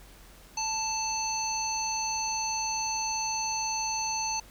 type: harmonic tone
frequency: 880 Hz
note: A5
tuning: in tune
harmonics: 1 / 3 / 5 / 7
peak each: -32 / -38 / -36 / -32 dBFS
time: 0.57-4.4 s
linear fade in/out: 5 ms
effects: added 45 Hz sine -53 dBFS peak until 4.5 s + pink hiss -54 dBFS RMS until 4.5 s